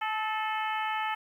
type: harmonic tone with a mistuned harmonic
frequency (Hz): 433.4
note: A4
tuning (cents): -26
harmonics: 2 / 3 / 4 / 5 / 6 / 7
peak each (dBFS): -31 / -35 / -37 / -39 / -41 / -42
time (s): 0.01-1.15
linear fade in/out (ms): 10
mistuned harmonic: 4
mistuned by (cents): +28
effects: 10-bit